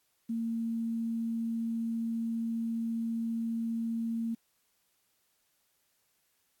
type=tone with quantisation; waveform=sine; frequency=228.7 Hz; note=A#3; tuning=33 cents flat; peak=-30 dBFS; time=0.29-4.35 s; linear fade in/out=10 ms; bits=10; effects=white hiss -74 dBFS RMS until 6.6 s + AAC 64 kbps